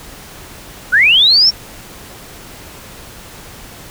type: linear sweep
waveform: sine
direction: up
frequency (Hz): 1394 to 5580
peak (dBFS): -6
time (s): 0.92-1.51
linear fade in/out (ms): 20
effects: pink hiss -35 dBFS RMS until 3.9 s